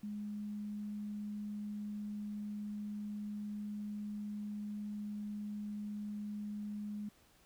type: tone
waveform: sine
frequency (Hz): 208.2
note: G#3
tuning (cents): +5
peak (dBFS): -39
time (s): 0.03-7.09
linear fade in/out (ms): 5
effects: pink hiss -67 dBFS RMS until 7.45 s